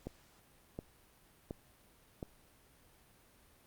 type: click train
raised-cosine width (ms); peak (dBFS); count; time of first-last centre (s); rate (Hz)
2; -27; 4; 0.07-2.228; 1.39
effects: pink hiss -65 dBFS RMS until 3.66 s + Opus 48 kbps